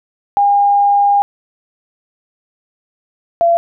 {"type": "tone pair in turn", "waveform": "sine", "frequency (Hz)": [809, 680.3], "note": ["G#5", "F5"], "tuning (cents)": [-46, -46], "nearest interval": "minor third", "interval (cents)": 300, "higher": "first", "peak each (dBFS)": -8, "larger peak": "neither", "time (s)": [[0.37, 1.22], [3.41, 3.57]], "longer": "first", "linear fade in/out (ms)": 0, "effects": []}